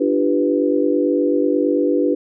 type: chord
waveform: sine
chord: G dominant seventh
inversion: second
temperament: equal with one note detuned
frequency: 293.7 / 342.2 / 392 / 493.9 Hz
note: D4 / F4 / G4 / B4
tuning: 0 / -35 / 0 / 0 cents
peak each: -18 / -21 / -21 / -20 dBFS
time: 0-2.15 s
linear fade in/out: 10 ms
effects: none